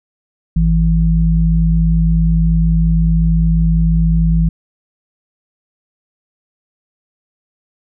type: tone pair together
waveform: sine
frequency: 52.9 / 164.1 Hz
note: G#1 / E3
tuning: +33 / -8 cents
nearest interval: octave + minor sixth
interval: 1959 cents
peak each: -12 dBFS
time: 0.56-4.49 s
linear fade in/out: 5 ms
effects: none